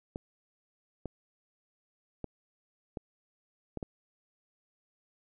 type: clicks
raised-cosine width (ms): 2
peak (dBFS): -23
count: 6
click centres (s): 0.159 / 1.057 / 2.243 / 2.972 / 3.773 / 3.828
effects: none